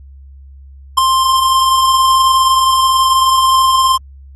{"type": "tone with ADSR envelope", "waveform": "square", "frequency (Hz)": 1052, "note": "C6", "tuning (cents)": 9, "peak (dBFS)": -4, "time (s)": [0.97, 3.98], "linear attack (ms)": 13, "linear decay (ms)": 6, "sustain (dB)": -6, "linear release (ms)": 29, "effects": ["added 68 Hz sine -34 dBFS peak until 4.35 s", "AAC 32 kbps"]}